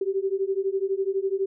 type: beating tone pair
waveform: sine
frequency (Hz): 382 / 394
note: G4 / G4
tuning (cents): -45 / +9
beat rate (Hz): 12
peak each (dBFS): -26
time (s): 0.01-1.46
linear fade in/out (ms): 5
effects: none